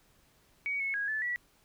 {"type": "tone with pitch steps", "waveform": "sine", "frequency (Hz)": [2254, 2194, 1647, 1741, 1944], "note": ["C#7", "C#7", "G#6", "A6", "B6"], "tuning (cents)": [28, -18, -15, -19, -28], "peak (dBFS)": -30, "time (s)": [0.66, 1.36], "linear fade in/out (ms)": 0, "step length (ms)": 140, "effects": ["pink hiss -66 dBFS RMS until 1.64 s"]}